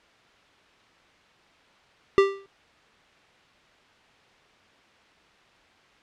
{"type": "tone with exponential decay", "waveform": "square", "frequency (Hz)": 393.1, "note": "G4", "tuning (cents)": 5, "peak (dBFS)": -12, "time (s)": [2.18, 2.46], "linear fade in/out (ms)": 0, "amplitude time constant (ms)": 59, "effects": ["white hiss -57 dBFS RMS until 6.02 s", "low-pass 3000 Hz 12 dB/octave"]}